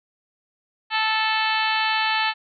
harmonic tone, 438.4 Hz, A4, 6 cents flat, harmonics 2 / 3 / 4 / 5 / 6 / 7 / 8 / 9 / 10, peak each -24 / -29 / -26 / -31 / -27 / -29 / -34 / -33 / -33 dBFS, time 0.9-2.34 s, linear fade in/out 50 ms, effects none

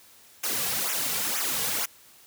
white noise with flanger, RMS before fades -28 dBFS, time 0.43-1.86 s, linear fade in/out 10 ms, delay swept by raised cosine 0.22 to 3.32 ms, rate 2.1 Hz, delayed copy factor -0.8, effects white hiss -54 dBFS RMS until 2.26 s + high-pass 60 Hz 12 dB/octave

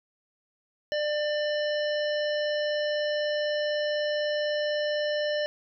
harmonic tone with a mistuned harmonic, 596 Hz, D5, 25 cents sharp, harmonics 1 / 3 / 5 / 7 / 9, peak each -26 / -34 / -37 / -43 / -40 dBFS, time 0.92-5.46 s, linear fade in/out 0 ms, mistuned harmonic 7, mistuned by -18 cents, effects none

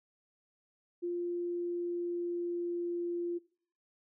sine tone with pitch glide, 349.2 to 346.4 Hz, F4 to F4, 0 to -14 cents, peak -32 dBFS, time 1.02-3.39 s, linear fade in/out 20 ms, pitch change -14 cents, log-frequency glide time 1.12-3.12 s, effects noise-tail reverb RT60 0.5 s tail -21 dB re dry

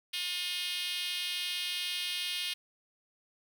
5% pulse tone with high-pass filter, 357.7 Hz, F4, 41 cents sharp, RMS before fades -35 dBFS, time 0.13-2.54 s, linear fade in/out 10 ms, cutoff 3000 Hz, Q 2.2, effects none

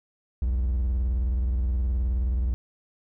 triangle tone with vibrato, 61.74 Hz, B1, in tune, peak -20 dBFS, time 0.42-2.54 s, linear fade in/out 0 ms, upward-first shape square, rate 19 Hz, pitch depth 170 cents each way, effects none

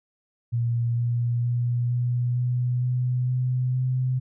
sine tone with pitch steps, 118.1 / 119.47 / 120.86 / 122.26 / 123.69 / 125.12 / 126.58 / 128.05 Hz, A#2 / A#2 / B2 / B2 / B2 / B2 / B2 / C3, +23 / +43 / -37 / -17 / +3 / +23 / +43 / -37 cents, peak -21 dBFS, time 0.52-4.2 s, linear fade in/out 20 ms, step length 460 ms, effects none

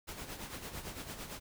pink noise with tremolo, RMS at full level -42 dBFS, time 0.07-1.4 s, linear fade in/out 20 ms, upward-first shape sine, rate 8.9 Hz, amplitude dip 60%, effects none

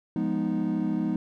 triangle chord, F half-diminished seventh, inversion none, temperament equal, 174.61 / 207.7 / 246.9 / 311.1 Hz, F3 / Ab3 / Cb4 / Eb4, 0 / 0 / 0 / 0 cents, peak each -29 / -27 / -28 / -27 dBFS, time 0.16-1.16 s, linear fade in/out 2 ms, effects tanh soft clip ceiling -15 dBFS

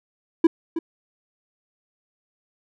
triangle tone with echo, 329.6 Hz, E4, in tune, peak -8 dBFS, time 0.44-0.47 s, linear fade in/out 5 ms, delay 320 ms, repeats 1, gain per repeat -12 dB, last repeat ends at 0.79 s, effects none

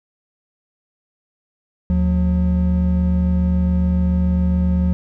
triangle tone pair together, 75.8 / 180.28 Hz, D#2 / F#3, -45 / -45 cents, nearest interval octave + minor third, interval 1500 cents, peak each -15 dBFS, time 1.9-4.93 s, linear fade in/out 0 ms, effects none

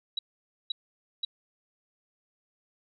sine tone bursts, 3887 Hz, B7, 28 cents flat, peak -27 dBFS, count 3, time 0.17-1.25 s, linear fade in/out 5 ms, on 20 ms, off 510 ms, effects none

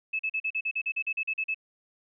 sine tone bursts, 2603 Hz, E7, 22 cents flat, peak -26 dBFS, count 14, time 0.13-1.545 s, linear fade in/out 10 ms, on 63 ms, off 41 ms, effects none

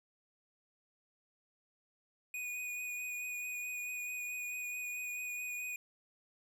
square tone with vibrato, 2472 Hz, D#7, 12 cents flat, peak -39 dBFS, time 2.34-5.76 s, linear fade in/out 2 ms, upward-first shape triangle, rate 4.6 Hz, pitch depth 18 cents each way, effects none

